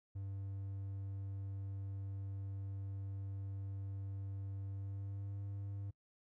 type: tone with pitch glide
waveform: triangle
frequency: 98 to 99.6 Hz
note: G2 to G2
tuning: 0 to +28 cents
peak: -39 dBFS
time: 0.15-5.91 s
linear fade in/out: 10 ms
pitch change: +28 cents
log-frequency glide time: 4.72-5.36 s
effects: noise-tail reverb RT60 0.1 s tail -24 dB re dry